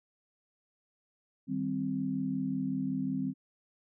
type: chord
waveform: sine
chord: C minor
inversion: first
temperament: equal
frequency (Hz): 155.56 / 196 / 261.6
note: Eb3 / G3 / C4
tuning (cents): 0 / 0 / 0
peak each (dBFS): -38 / -35 / -32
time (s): 1.47-3.34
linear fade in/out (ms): 50
effects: none